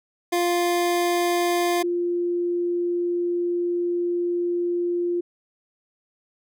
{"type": "tone pair in turn", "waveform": ["25% pulse", "sine"], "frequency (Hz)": [349.2, 349.2], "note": ["F4", "F4"], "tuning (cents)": [0, 0], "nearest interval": "unison", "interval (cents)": 0, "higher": "neither", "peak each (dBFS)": [-16, -21], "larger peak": "first", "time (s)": [[0.32, 1.83], [1.83, 5.21]], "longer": "second", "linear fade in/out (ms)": 10, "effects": []}